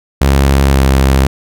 sawtooth tone with pitch glide, 68.5 to 66.97 Hz, C#2 to C2, -20 to +41 cents, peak -3 dBFS, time 0.21-1.27 s, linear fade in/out 5 ms, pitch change -39 cents, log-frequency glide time 0.71-0.79 s, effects none

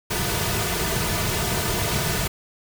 pink noise with comb filter, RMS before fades -24 dBFS, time 0.1-2.28 s, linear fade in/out 10 ms, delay 3.7 ms, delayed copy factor -0.65, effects none

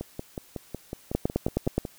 two click trains, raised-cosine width 2 ms, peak -10 / -19 dBFS, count 7 / 11, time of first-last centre 1.15-1.78 / 0.01-1.852 s, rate 9.52 / 5.43 Hz, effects white hiss -55 dBFS RMS until 1.98 s

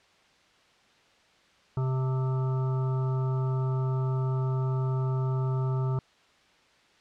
harmonic tone with a mistuned harmonic, 130.81 Hz, C3, in tune, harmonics 1 / 3 / 5 / 7 / 9 / 10, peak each -25 / -37 / -44 / -42 / -45 / -45 dBFS, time 1.77-5.99 s, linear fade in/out 2 ms, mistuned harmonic 7, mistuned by -27 cents, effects white hiss -61 dBFS RMS until 7 s + low-pass 4000 Hz 12 dB/octave

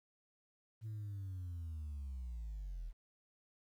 sine linear sweep, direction down, 111.7 to 38.04 Hz, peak -39 dBFS, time 0.81-2.93 s, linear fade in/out 50 ms, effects tanh soft clip ceiling -40 dBFS + 12-bit

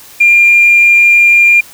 triangle tone with tanh clipping, 2398 Hz, D7, 36 cents sharp, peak -3 dBFS, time 0.2-1.61 s, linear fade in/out 10 ms, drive 4 dB, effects white hiss -36 dBFS RMS until 1.73 s

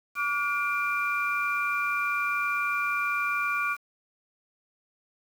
sine tone cluster, 1152 / 1431 / 2378 Hz, D6 / F6 / D7, -34 / +42 / +21 cents, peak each -29 dBFS, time 0.15-3.77 s, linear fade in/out 50 ms, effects tanh soft clip ceiling -15 dBFS + 8-bit

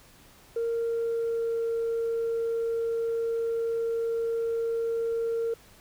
sine tone with pitch glide, 462.8 to 459.6 Hz, A#4 to A#4, -13 to -25 cents, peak -24 dBFS, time 0.56-5.54 s, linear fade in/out 5 ms, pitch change -12 cents, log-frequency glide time 0.73-1.65 s, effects tanh soft clip ceiling -23 dBFS + pink hiss -55 dBFS RMS until 5.8 s

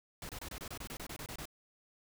pink noise bursts, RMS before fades -44 dBFS, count 13, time 0.22-1.455 s, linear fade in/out 2 ms, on 71 ms, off 26 ms, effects none

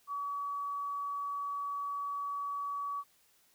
sine tone, 1137 Hz, C#6, 44 cents sharp, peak -34 dBFS, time 0.07-3.04 s, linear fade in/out 50 ms, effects white hiss -68 dBFS RMS until 3.54 s

